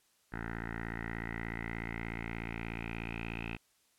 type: tone with low-pass filter sweep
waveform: 10% pulse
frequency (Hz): 56.7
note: A#1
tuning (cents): -47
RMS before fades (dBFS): -40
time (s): 0.32-3.57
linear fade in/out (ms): 10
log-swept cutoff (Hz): 1700 to 2600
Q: 7.7
effects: white hiss -71 dBFS RMS until 3.98 s + low-pass 12000 Hz 12 dB/octave